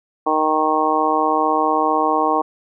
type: harmonic tone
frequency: 155.56 Hz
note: D#3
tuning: in tune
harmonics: 2 / 3 / 4 / 5 / 6 / 7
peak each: -23 / -23 / -25 / -20 / -22 / -20 dBFS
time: 0.26-2.42 s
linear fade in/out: 10 ms
effects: none